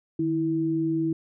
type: tone pair together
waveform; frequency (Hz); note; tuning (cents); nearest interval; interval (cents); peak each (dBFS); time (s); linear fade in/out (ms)
sine; 154.01 / 325.3; D#3 / E4; -17 / -23; octave + minor second; 1294; -30 / -23; 0.19-1.13; 5
effects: none